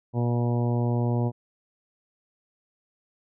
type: harmonic tone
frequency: 120 Hz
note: B2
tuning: 49 cents flat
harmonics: 1 / 2 / 3 / 4 / 5 / 6 / 7 / 8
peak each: -23 / -29 / -33 / -35 / -37 / -39 / -40 / -41 dBFS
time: 0.13-1.32 s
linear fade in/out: 50 ms
effects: none